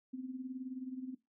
sine tone with tremolo, 257.9 Hz, C4, 25 cents flat, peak -37 dBFS, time 0.13-1.15 s, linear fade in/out 10 ms, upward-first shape sine, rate 19 Hz, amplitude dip 70%, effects noise-tail reverb RT60 0.2 s tail -18 dB re dry

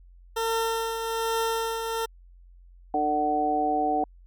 20% pulse tone with tremolo, 453.3 Hz, A#4, 48 cents flat, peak -18 dBFS, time 0.36-2.06 s, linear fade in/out 10 ms, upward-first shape triangle, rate 1.2 Hz, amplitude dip 50%
harmonic tone, 150 Hz, D3, 37 cents sharp, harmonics 2 / 3 / 4 / 5, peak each -29 / -31 / -33 / -23 dBFS, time 2.94-4.04 s, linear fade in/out 2 ms
effects added 44 Hz sine -48 dBFS peak until 4.26 s + MP3 96 kbps

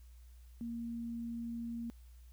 sine tone, 233.1 Hz, A#3, in tune, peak -38 dBFS, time 0.61-1.9 s, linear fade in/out 0 ms, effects added 60 Hz sine -53 dBFS peak until 2.32 s + white hiss -71 dBFS RMS until 2.32 s

